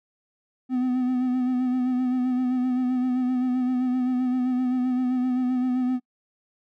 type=tone with vibrato; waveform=triangle; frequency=252.6 Hz; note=B3; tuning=39 cents sharp; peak=-19 dBFS; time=0.69-6 s; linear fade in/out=50 ms; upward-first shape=sine; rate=7.7 Hz; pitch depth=33 cents each way; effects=noise-tail reverb RT60 0.1 s tail -25 dB re dry